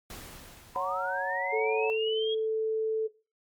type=noise with exponential decay; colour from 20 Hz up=pink; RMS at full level=-42 dBFS; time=0.1-2.17 s; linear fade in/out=2 ms; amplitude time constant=450 ms
type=linear sweep; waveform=sine; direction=up; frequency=980 to 3322 Hz; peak=-32 dBFS; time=0.75-2.35 s; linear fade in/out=10 ms
type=chord; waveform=sine; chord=F# major; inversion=second; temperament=equal; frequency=554.4 / 740 / 932.3 Hz; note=C#5 / F#5 / A#5; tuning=0 / 0 / 0 cents; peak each=-34 dBFS; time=0.76-1.9 s; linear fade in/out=0 ms
type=tone; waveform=sine; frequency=440 Hz; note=A4; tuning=in tune; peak=-25 dBFS; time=1.52-3.08 s; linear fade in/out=20 ms
effects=noise-tail reverb RT60 0.3 s tail -17 dB re dry + MP3 96 kbps